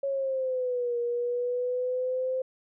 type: linear two-way sweep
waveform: sine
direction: down then up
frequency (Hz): 554.4 to 474.9 to 520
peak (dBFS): -26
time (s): 0.03-2.42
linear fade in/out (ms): 5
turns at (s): 0.98
effects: none